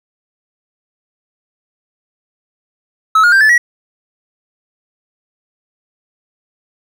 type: tone with pitch steps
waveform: triangle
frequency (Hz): 1296 / 1429.7 / 1577.2 / 1740 / 1919.5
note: E6 / F6 / G6 / A6 / B6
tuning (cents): -30 / +40 / +10 / -20 / -50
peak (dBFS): -4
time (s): 3.15-3.58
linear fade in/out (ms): 5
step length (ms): 86
effects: none